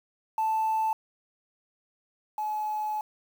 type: tone pair in turn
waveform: sine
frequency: 880 / 853.5 Hz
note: A5 / G#5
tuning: 0 / +47 cents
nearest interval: minor second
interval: 53 cents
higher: first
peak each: -22 / -27 dBFS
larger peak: first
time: 0.38-0.93 / 2.38-3.01 s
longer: second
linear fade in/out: 2 ms
effects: tanh soft clip ceiling -21 dBFS + 8-bit